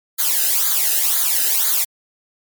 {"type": "noise with flanger", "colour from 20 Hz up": "blue", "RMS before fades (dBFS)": -17, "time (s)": [0.18, 1.85], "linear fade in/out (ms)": 20, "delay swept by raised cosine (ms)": [0.36, 0.91], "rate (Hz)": 2, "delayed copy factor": -0.85, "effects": ["MP3 96 kbps"]}